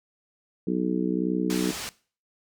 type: harmonic tone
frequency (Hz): 61.74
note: B1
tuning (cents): 0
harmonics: 3 / 4 / 5 / 6 / 7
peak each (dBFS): -27 / -30 / -28 / -32 / -33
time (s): 0.67-1.71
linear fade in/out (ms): 5
type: low-pass noise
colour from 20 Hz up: white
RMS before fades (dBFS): -35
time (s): 1.5-1.89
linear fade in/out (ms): 0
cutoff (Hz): 7300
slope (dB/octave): 12
effects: noise-tail reverb RT60 0.4 s tail -20 dB re dry